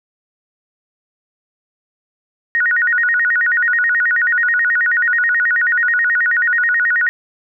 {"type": "tone with vibrato", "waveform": "sine", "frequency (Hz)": 1654, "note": "G#6", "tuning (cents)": -8, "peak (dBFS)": -12, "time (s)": [2.55, 7.09], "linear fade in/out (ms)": 0, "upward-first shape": "square", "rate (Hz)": 9.3, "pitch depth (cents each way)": 210, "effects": []}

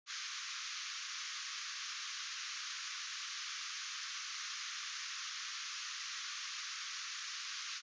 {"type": "band-pass noise", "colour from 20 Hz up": "white", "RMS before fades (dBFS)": -44, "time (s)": [0.06, 7.82], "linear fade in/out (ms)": 50, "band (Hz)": [1100, 6700], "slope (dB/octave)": 96, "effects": ["resampled to 16000 Hz"]}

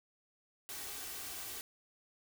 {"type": "noise with comb filter", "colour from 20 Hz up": "white", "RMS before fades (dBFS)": -44, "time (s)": [0.69, 1.61], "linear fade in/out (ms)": 0, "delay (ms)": 2.6, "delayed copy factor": 0.5, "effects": []}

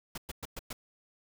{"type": "noise bursts", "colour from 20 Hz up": "pink", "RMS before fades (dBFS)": -39, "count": 5, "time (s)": [0.15, 0.73], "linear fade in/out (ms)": 5, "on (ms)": 28, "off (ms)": 110, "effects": []}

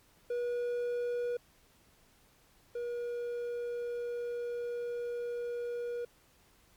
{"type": "tone pair in turn", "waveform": "triangle", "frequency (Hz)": [483.3, 479.1], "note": ["B4", "A#4"], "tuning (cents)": [-38, 47], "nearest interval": "unison", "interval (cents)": 15, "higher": "first", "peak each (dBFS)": [-29, -32], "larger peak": "first", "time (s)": [[0.3, 1.37], [2.75, 6.05]], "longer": "second", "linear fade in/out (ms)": 5, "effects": ["pink hiss -65 dBFS RMS until 6.76 s", "MP3 96 kbps"]}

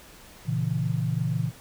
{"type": "chord", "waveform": "sine", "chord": "A# diminished", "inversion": "none", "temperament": "equal", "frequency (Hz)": [116.54, 138.59, 164.81], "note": ["A#2", "C#3", "E3"], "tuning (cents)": [0, 0, 0], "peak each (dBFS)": -28, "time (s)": [0.45, 1.52], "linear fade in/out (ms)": 50, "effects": ["pink hiss -49 dBFS RMS until 1.6 s"]}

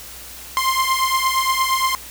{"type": "beating tone pair", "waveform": "sawtooth", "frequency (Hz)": [1046.5, 1055.1], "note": ["C6", "C6"], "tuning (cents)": [0, 14], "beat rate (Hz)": 8.6, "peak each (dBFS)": -16, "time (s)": [0.57, 1.95], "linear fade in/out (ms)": 0, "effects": ["added 60 Hz sine -45 dBFS peak until 2.1 s", "white hiss -37 dBFS RMS until 2.1 s"]}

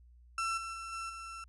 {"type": "tone with level steps", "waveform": "35% pulse", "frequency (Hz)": 1342, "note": "E6", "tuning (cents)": 31, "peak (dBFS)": [-30, -37, -39, -36, -41], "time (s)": [0.38, 1.44], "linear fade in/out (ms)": 2, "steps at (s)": [0.57, 0.73, 0.92, 1.09], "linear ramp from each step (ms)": 10, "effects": ["added 60 Hz sine -56 dBFS peak until 1.48 s", "resampled to 24000 Hz"]}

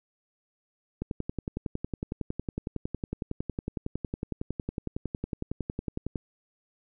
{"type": "click train", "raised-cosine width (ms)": 3, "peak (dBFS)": -18, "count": 57, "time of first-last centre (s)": [1.02, 6.158], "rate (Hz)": 10.9, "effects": []}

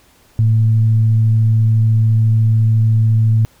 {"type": "tone with frequency modulation", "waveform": "sine", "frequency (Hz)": 111, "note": "A2", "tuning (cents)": 16, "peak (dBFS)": -9, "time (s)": [0.39, 3.45], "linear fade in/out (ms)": 0, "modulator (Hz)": 114, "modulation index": 0.21, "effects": ["pink hiss -51 dBFS RMS until 3.6 s"]}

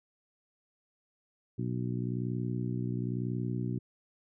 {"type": "harmonic tone", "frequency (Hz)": 61, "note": "B1", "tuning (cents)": -21, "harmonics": [2, 3, 4, 5, 6], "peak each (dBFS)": [-33, -37, -39, -41, -43], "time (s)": [1.58, 3.79], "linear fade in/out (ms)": 10, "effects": []}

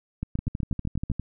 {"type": "two click trains", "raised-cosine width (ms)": 5, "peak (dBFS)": [-17, -16], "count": [11, 8], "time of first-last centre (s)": [[0.39, 1.196], [0.23, 1.101]], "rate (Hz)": [12.4, 8.04], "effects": []}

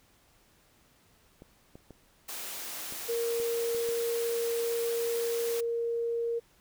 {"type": "clicks", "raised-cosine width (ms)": 2, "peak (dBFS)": -34, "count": 7, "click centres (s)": [1.421, 1.755, 1.907, 2.924, 3.4, 3.748, 3.889]}
{"type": "high-pass noise", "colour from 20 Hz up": "white", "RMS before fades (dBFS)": -39, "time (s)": [2.28, 5.61], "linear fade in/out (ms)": 10, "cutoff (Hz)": 240, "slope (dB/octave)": 24}
{"type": "tone", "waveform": "sine", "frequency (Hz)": 466.2, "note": "A#4", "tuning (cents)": 0, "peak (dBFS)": -28, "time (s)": [3.08, 6.4], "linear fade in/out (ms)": 20}
{"effects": ["pink hiss -64 dBFS RMS until 6.6 s"]}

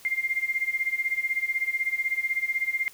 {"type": "tone with tremolo", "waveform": "sine", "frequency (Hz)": 2108, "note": "C7", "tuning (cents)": 12, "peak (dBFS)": -21, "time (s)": [0.05, 2.88], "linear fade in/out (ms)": 0, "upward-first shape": "sine", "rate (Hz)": 16, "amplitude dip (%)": 85, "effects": ["white hiss -51 dBFS RMS until 2.93 s"]}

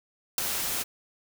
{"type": "noise with ADSR envelope", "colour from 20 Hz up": "white", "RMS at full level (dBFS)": -20, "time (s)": [0.38, 0.84], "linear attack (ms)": 3, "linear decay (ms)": 6, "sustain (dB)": -10, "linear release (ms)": 25, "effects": []}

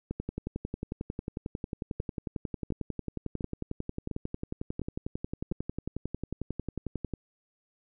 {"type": "two click trains", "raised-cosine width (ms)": 3, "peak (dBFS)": [-21, -20], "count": [6, 79], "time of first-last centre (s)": [[2, 5.521], [0.11, 7.137]], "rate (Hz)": [1.42, 11.1], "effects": []}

